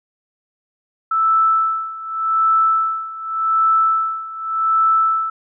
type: tone with tremolo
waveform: sine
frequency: 1318 Hz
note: E6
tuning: 1 cent flat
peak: -11 dBFS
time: 1.11-5.3 s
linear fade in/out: 5 ms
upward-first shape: sine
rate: 0.86 Hz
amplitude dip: 85%
effects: none